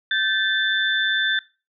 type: tone cluster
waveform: sine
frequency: 1549 / 1746 / 3539 Hz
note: G6 / A6 / A7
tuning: -21 / -14 / +9 cents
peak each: -23 dBFS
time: 0.11-1.39 s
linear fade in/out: 2 ms
effects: noise-tail reverb RT60 0.3 s tail -19 dB re dry